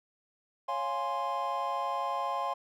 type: chord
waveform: triangle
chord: Db major seventh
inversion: none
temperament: equal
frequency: 554.4 / 698.5 / 830.6 / 1046.5 Hz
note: Db5 / F5 / Ab5 / C6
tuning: 0 / 0 / 0 / 0 cents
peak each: -37 / -35 / -34 / -31 dBFS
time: 0.68-2.54 s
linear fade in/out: 10 ms
effects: none